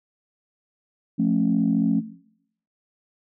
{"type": "chord", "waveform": "sine", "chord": "F augmented", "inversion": "none", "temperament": "just", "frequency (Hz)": [174.61, 218.3, 272.8], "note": ["F3", "A3", "C#4"], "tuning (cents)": [0, -13, -28], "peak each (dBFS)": [-23, -21, -22], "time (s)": [1.18, 2.01], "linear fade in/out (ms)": 20, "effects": ["noise-tail reverb RT60 0.7 s tail -17 dB re dry", "tanh soft clip ceiling -10 dBFS"]}